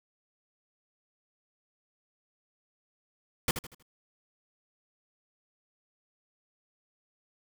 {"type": "noise with echo", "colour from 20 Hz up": "pink", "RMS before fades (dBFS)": -26, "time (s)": [3.48, 3.51], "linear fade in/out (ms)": 2, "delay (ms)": 79, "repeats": 4, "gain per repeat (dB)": -9, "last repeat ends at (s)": 3.826, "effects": []}